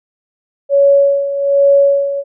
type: tone with tremolo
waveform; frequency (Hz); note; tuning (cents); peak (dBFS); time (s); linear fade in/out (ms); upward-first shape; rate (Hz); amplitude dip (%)
sine; 560; C#5; +18; -5; 0.69-2.24; 50; sine; 1.2; 70
effects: none